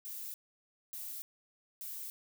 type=noise bursts; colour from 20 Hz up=violet; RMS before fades=-43 dBFS; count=3; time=0.05-2.1 s; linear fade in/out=0 ms; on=290 ms; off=590 ms; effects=none